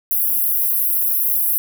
pink high-pass noise, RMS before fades -18 dBFS, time 0.11-1.58 s, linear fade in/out 0 ms, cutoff 11000 Hz, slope 96 dB/octave, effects none

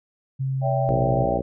sine tone with pitch glide, 133.6 to 131.23 Hz, C3 to C3, +36 to +6 cents, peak -22 dBFS, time 0.39-1.26 s, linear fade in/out 20 ms, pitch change -30 cents, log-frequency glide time 0.52-1 s
sine chord, C# diminished, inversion none, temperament equal with one note detuned, 566.3 / 659.3 / 784 Hz, C#5 / E5 / G5, +37 / 0 / 0 cents, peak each -26 dBFS, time 0.61-1.41 s, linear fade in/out 50 ms
harmonic tone, 60 Hz, B1, 49 cents flat, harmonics 1 / 2 / 3 / 4 / 5 / 6 / 7 / 8 / 9, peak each -32 / -32 / -32 / -32 / -32 / -32 / -32 / -32 / -32 dBFS, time 0.89-1.42 s, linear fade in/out 0 ms
effects none

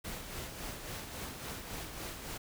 pink noise with tremolo, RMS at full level -41 dBFS, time 0.04-2.38 s, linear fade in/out 10 ms, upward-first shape sine, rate 3.6 Hz, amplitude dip 45%, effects none

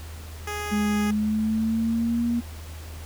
10% pulse tone, 415.3 Hz, G#4, in tune, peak -21 dBFS, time 0.47-1.11 s, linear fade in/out 5 ms
sine tone with pitch glide, 209.2 to 236.2 Hz, G#3 to A#3, +13 to +23 cents, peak -21 dBFS, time 0.71-2.41 s, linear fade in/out 20 ms, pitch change +210 cents, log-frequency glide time 1.05-2.25 s
effects added 79 Hz sine -36 dBFS peak until 3.05 s + pink hiss -45 dBFS RMS until 3.05 s

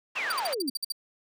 pink band-pass noise, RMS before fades -37 dBFS, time 0.15-0.54 s, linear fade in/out 10 ms, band 800 to 3200 Hz, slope 12 dB/octave
sine exponential sweep, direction down, 2827 to 247 Hz, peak -29 dBFS, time 0.16-0.7 s, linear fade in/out 5 ms
sawtooth tone bursts, 4657 Hz, D8, 15 cents flat, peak -25 dBFS, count 9, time 0.3-0.922 s, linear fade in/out 5 ms, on 22 ms, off 53 ms
effects none

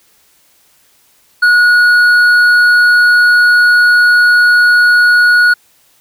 triangle tone with hard clipping, 1455 Hz, F#6, 29 cents flat, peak -6 dBFS, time 1.42-5.54 s, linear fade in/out 10 ms, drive 8 dB, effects white hiss -51 dBFS RMS until 6 s

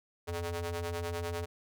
sawtooth ring-modulated tone, 170 Hz, F3, 46 cents flat, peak -27 dBFS, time 0.27-1.46 s, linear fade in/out 20 ms, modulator 260 Hz, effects none

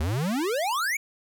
square exponential sweep, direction up, 71 to 2349 Hz, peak -25 dBFS, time 0-0.97 s, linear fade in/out 5 ms, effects none

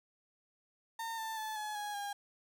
35% pulse tone with pitch steps, 910 / 889.2 / 868.9 / 849.1 / 829.7 / 810.7 Hz, A#5 / A5 / A5 / G#5 / G#5 / G#5, -42 / +18 / -22 / +38 / -2 / -42 cents, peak -36 dBFS, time 0.99-2.13 s, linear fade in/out 5 ms, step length 190 ms, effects none

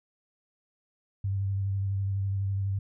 sine tone with vibrato, 98 Hz, G2, in tune, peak -26 dBFS, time 1.24-2.79 s, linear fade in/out 5 ms, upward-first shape square, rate 12 Hz, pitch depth 18 cents each way, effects none

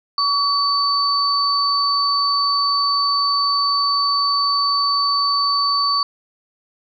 sine tone pair together, 1133 / 4532 Hz, C#6 / C#8, +37 / +37 cents, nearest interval 2 octaves, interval 2400 cents, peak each -18 dBFS, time 0.18-6.03 s, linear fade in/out 2 ms, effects none

